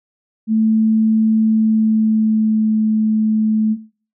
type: tone with pitch glide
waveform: sine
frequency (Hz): 220 to 217.2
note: A3 to A3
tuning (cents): 0 to -22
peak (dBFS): -12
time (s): 0.47-3.77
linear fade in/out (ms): 50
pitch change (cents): -22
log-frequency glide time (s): 1.39-2.77
effects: noise-tail reverb RT60 0.4 s tail -18 dB re dry